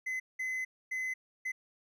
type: tone bursts at uneven times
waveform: triangle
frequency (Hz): 2036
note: C7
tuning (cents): -48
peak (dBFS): -31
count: 4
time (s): 0.06-0.2 / 0.39-0.65 / 0.91-1.14 / 1.45-1.52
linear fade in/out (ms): 10
effects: none